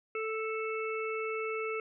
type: harmonic tone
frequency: 440 Hz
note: A4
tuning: in tune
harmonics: 1 / 3 / 5 / 6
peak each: -34 / -39 / -41 / -42 dBFS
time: 0.15-1.8 s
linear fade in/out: 2 ms
effects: none